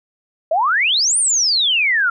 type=exponential two-way sweep; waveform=sine; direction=up then down; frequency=606 to 9450 to 1353 Hz; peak=-13 dBFS; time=0.51-2.1 s; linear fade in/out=5 ms; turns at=1.18 s; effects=none